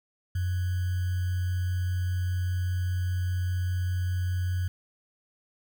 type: tone with sample-and-hold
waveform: sine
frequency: 90.5 Hz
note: F#2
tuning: 38 cents flat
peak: -25 dBFS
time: 0.35-4.68 s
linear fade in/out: 5 ms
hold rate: 1575 Hz
effects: none